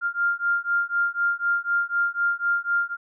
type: beating tone pair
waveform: sine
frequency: 1396.9 / 1400.9 Hz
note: F6 / F6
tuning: 0 / +5 cents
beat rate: 4 Hz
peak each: -24 dBFS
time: 0.01-2.97 s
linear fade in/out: 50 ms
effects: none